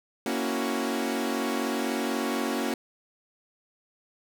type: chord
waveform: sawtooth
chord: F# dominant seventh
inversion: first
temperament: equal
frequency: 233.1 / 277.2 / 329.6 / 370 Hz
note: A#3 / C#4 / E4 / F#4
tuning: 0 / 0 / 0 / 0 cents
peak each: -27 / -27 / -32 / -29 dBFS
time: 0.26-2.74 s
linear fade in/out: 2 ms
effects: none